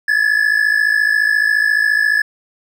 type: tone pair together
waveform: triangle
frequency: 1685 / 1739.4 Hz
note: G#6 / A6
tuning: +25 / -20 cents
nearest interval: minor second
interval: 55 cents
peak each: -13 dBFS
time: 0.08-2.22 s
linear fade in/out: 5 ms
effects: none